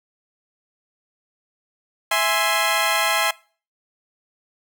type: chord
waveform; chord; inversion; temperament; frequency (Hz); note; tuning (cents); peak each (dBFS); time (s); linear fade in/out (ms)
15% pulse; E augmented; none; equal; 659.3 / 830.6 / 1046.5; E5 / G#5 / B#5; 0 / 0 / 0; -16; 2.11-3.31; 5
effects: noise-tail reverb RT60 0.4 s tail -22 dB re dry